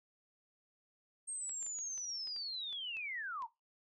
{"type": "linear sweep", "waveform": "sine", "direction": "down", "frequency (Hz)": [8550, 860], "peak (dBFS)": -39, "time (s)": [1.27, 3.47], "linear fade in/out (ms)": 20}
{"type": "clicks", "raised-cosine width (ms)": 0.2, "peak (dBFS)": -39, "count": 10, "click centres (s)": [1.494, 1.627, 1.665, 1.788, 1.978, 2.273, 2.364, 2.728, 2.969, 3.422]}
{"effects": ["noise-tail reverb RT60 0.2 s tail -18 dB re dry"]}